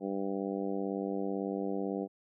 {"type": "harmonic tone", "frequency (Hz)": 98, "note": "G2", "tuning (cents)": 0, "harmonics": [2, 3, 4, 5, 6, 7, 8], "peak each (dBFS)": [-37, -37, -38, -39, -46, -44, -47], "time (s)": [0, 2.08], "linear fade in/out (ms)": 50, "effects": []}